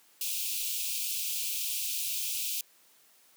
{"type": "high-pass noise", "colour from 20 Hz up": "white", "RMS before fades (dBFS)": -33, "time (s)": [0.21, 2.61], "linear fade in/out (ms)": 2, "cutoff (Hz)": 2400, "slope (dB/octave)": 96, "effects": ["white hiss -62 dBFS RMS until 3.36 s", "high-pass 200 Hz 12 dB/octave"]}